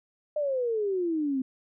sine exponential sweep, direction down, 611 to 256 Hz, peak -25 dBFS, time 0.36-1.42 s, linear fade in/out 5 ms, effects none

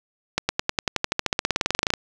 accelerating click train, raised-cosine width 0.2 ms, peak -3 dBFS, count 25, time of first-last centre 0.38-1.938 s, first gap 110 ms, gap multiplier 0.95, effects none

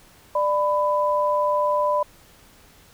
sine tone pair together, 593.4 / 998 Hz, D5 / B5, +18 / +18 cents, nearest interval major sixth, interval 900 cents, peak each -21 dBFS, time 0.35-2.03 s, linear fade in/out 5 ms, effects pink hiss -52 dBFS RMS until 2.93 s

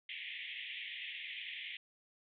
pink band-pass noise, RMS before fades -45 dBFS, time 0.09-1.77 s, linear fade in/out 2 ms, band 1900 to 3500 Hz, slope 96 dB/octave, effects none

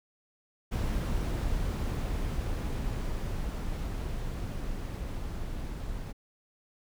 brown noise with level ramp, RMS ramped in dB -29 to -37 dBFS, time 0.71-6.13 s, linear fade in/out 20 ms, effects none

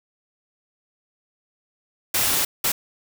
white noise bursts at uneven times, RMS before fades -21 dBFS, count 2, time 2.14-2.45 / 2.64-2.72 s, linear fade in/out 5 ms, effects none

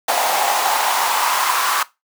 pink noise with high-pass filter sweep, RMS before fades -18 dBFS, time 0.08-1.83 s, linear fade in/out 5 ms, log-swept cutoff 720 to 1100 Hz, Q 4.1, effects noise-tail reverb RT60 0.2 s tail -18 dB re dry

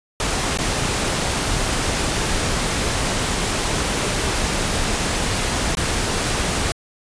pink noise with dropouts, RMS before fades -21 dBFS, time 0.2-6.72 s, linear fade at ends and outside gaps 1 ms, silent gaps 0.575-0.587 / 5.751-5.771 s, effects resampled to 22050 Hz

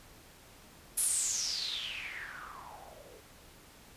blue noise with low-pass filter sweep, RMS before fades -37 dBFS, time 0.97-3.21 s, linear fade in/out 10 ms, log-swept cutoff 11000 to 430 Hz, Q 7.4, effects pink hiss -56 dBFS RMS until 3.96 s + resampled to 32000 Hz

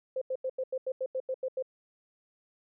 sine tone bursts, 520 Hz, C5, 11 cents flat, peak -29 dBFS, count 11, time 0.16-1.625 s, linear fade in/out 5 ms, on 55 ms, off 86 ms, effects none

